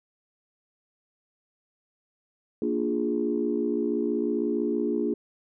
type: chord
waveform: sine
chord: Bb dominant seventh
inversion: none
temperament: equal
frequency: 233.1 / 293.7 / 349.2 / 415.3 Hz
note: Bb3 / D4 / F4 / Ab4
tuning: 0 / 0 / 0 / 0 cents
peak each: -29 dBFS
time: 2.62-5.14 s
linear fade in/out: 2 ms
effects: tanh soft clip ceiling -13 dBFS